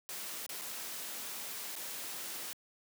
white noise with dropouts, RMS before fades -42 dBFS, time 0.09-2.53 s, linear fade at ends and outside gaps 0 ms, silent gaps 0.463-0.492 / 0.613-0.618 / 1.755-1.763 s, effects high-pass 200 Hz 12 dB/octave

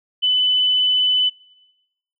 sine tone, 3005 Hz, F#7, 26 cents sharp, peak -14 dBFS, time 0.22-1.3 s, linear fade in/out 20 ms, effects noise-tail reverb RT60 1.0 s tail -23 dB re dry

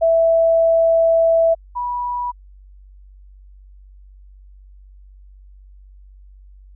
sine tone pair in turn, 659.3 / 976.5 Hz, E5 / B5, 0 / -20 cents, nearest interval perfect fifth, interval 680 cents, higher second, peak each -11 / -20 dBFS, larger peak first, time 0.01-1.55 / 1.75-2.32 s, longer first, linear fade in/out 20 ms, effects added 48 Hz sine -41 dBFS peak until 6.75 s

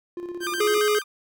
triangle tone with tremolo, 350.2 Hz, F4, 5 cents sharp, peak -27 dBFS, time 0.17-0.78 s, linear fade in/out 2 ms, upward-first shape square, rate 17 Hz, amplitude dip 50%
sawtooth tone with vibrato, 1374 Hz, F6, 29 cents flat, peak -23 dBFS, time 0.4-1.04 s, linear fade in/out 50 ms, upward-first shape square, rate 7.3 Hz, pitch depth 230 cents each way
square tone, 420 Hz, G#4, 19 cents sharp, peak -20 dBFS, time 0.6-0.99 s, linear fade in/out 5 ms
effects none

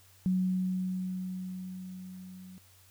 sine tone with level ramp, 185 Hz, F#3, in tune, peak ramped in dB -24 to -46 dBFS, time 0.26-2.58 s, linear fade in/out 0 ms, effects added 93 Hz sine -61 dBFS peak until 2.9 s + white hiss -61 dBFS RMS until 2.9 s

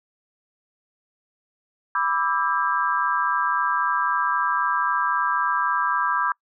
sine chord, E minor seventh, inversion second, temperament equal with one note detuned, 987.8 / 1174.7 / 1318.5 / 1603.7 Hz, B5 / D6 / E6 / G6, 0 / 0 / 0 / +39 cents, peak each -25 / -24 / -27 / -26 dBFS, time 1.95-6.32 s, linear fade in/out 2 ms, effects noise-tail reverb RT60 0.1 s tail -26 dB re dry

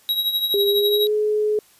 square tone with tremolo, 3842 Hz, B7, 48 cents flat, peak -17 dBFS, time 0.09-1.07 s, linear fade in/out 0 ms, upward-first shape triangle, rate 12 Hz, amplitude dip 70%
sine tone with pitch glide, 404.2 to 424.1 Hz, G#4 to G#4, -47 to +36 cents, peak -17 dBFS, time 0.54-1.59 s, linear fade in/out 2 ms, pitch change +83 cents, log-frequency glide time 0.66-1.13 s
effects white hiss -54 dBFS RMS until 1.79 s + resampled to 32000 Hz

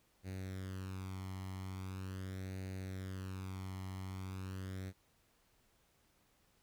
sawtooth tone with flanger, 94.5 Hz, F#2, 37 cents sharp, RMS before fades -44 dBFS, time 0.23-4.93 s, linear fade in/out 50 ms, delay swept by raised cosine 0.46 to 0.97 ms, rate 0.41 Hz, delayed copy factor +0.7, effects pink hiss -73 dBFS RMS until 6.62 s

